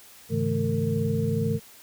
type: tone cluster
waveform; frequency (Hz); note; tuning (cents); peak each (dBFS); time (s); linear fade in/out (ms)
sine; 104 / 138.2 / 160.3 / 217.1 / 456.1; G#2 / C#3 / E3 / A3 / A#4; +3 / -5 / -48 / -23 / -38; -29; 0.29-1.6; 50
effects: white hiss -50 dBFS RMS until 1.82 s